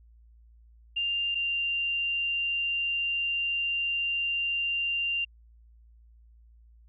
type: tone pair in turn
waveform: sine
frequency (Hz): 2794 / 2783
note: F7 / F7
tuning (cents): 0 / -7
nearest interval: unison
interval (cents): 7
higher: first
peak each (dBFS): -26 / -26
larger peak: neither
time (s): 0.96-1.35 / 1.35-5.25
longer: second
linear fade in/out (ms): 10
effects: added 57 Hz sine -53 dBFS peak until 6.88 s